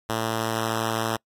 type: tone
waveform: 5% pulse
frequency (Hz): 112.5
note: A2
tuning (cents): +39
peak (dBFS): -13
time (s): 0.09-1.17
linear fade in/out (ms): 10
effects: noise-tail reverb RT60 0.1 s tail -26 dB re dry + AAC 48 kbps